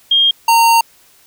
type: tone pair in turn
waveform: sine / square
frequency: 3225 / 920.5 Hz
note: G7 / A#5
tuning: +48 / -22 cents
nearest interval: octave + minor seventh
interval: 2170 cents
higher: first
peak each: -8 dBFS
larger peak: neither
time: 0.11-0.31 / 0.48-0.81 s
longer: second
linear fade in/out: 5 ms
effects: white hiss -49 dBFS RMS until 1.26 s